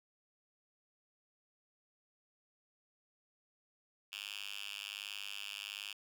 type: tone with high-pass filter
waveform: 5% pulse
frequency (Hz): 101.3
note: G#2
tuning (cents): -43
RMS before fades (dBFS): -45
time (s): 4.12-5.93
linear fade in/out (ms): 5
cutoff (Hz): 2700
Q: 3.5
effects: none